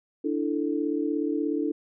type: chord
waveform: sine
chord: D suspended second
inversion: none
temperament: just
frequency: 293.7 / 330.4 / 440.5 Hz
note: D4 / E4 / A4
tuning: 0 / +4 / +2 cents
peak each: -27 / -29 / -31 dBFS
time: 0.24-1.72 s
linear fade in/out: 10 ms
effects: none